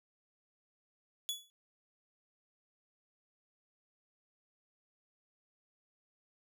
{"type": "tone with exponential decay", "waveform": "sawtooth", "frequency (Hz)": 3400, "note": "G#7", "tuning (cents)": 40, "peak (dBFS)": -29, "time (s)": [1.29, 1.5], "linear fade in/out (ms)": 0, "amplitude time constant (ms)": 45, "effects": []}